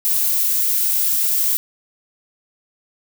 violet noise, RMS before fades -18 dBFS, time 0.05-1.57 s, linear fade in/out 0 ms, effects none

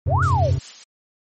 triangle chord, F suspended second, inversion none, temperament just, 87.31 / 98.22 / 130.96 Hz, F2 / G2 / C3, 0 / +4 / +2 cents, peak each -19 dBFS, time 0.06-0.59 s, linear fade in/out 10 ms
sine exponential two-way sweep, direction up then down, 470 to 1480 to 470 Hz, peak -19 dBFS, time 0.07-0.52 s, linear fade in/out 50 ms, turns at 0.23 s
blue noise with tremolo, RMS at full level -33 dBFS, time 0.22-0.84 s, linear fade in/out 10 ms, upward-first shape sine, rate 4.9 Hz, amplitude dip 45%
effects MP3 32 kbps

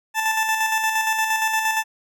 20% pulse tone with tremolo, 880 Hz, A5, in tune, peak -13 dBFS, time 0.14-1.84 s, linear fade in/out 50 ms, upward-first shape square, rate 8.6 Hz, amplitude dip 40%, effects none

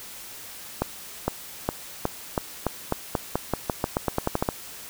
accelerating click train, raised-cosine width 1 ms, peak -8 dBFS, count 19, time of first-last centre 0.82-4.489 s, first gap 460 ms, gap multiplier 0.89, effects white hiss -41 dBFS RMS until 4.89 s

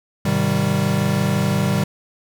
square chord, Ab major seventh, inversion none, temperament equal with one note detuned, 103.83 / 129.53 / 155.56 / 196 Hz, Ab2 / C3 / Eb3 / G3, 0 / -17 / 0 / 0 cents, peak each -26 / -24 / -23 / -21 dBFS, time 0.25-1.84 s, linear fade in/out 5 ms, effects none

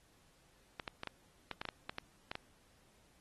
clicks, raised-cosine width 0.3 ms, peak -24 dBFS, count 12, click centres 0.798 / 0.878 / 1.034 / 1.073 / 1.513 / 1.615 / 1.653 / 1.688 / 1.895 / 1.984 / 2.315 / 2.354 s, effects pink hiss -69 dBFS RMS until 3.2 s + AAC 32 kbps

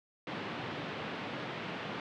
pink band-pass noise, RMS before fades -40 dBFS, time 0.27-2 s, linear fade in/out 2 ms, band 130 to 3400 Hz, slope 24 dB/octave, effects none

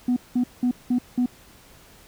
sine tone bursts, 246.9 Hz, B3, in tune, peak -16 dBFS, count 5, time 0.08-1.26 s, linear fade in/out 5 ms, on 84 ms, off 190 ms, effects tanh soft clip ceiling -16 dBFS + pink hiss -51 dBFS RMS until 2.07 s

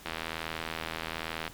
click train, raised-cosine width 0.3 ms, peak -17 dBFS, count 116, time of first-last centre 0.06-1.478 s, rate 81.1 Hz, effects pink hiss -50 dBFS RMS until 1.53 s + MP3 96 kbps

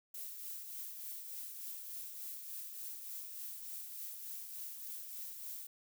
violet noise with tremolo, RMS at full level -44 dBFS, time 0.14-5.67 s, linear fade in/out 5 ms, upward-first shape triangle, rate 3.4 Hz, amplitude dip 45%, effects none

